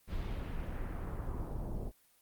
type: noise with low-pass filter sweep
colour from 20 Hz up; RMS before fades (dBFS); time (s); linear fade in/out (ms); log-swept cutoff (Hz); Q
brown; -38; 0.07-1.92; 50; 4600 to 600; 1.3
effects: white hiss -68 dBFS RMS until 2.21 s + Opus 32 kbps